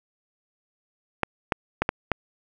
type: clicks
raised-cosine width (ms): 0.5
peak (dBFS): -6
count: 5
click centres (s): 1.233 / 1.522 / 1.82 / 1.891 / 2.117
effects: none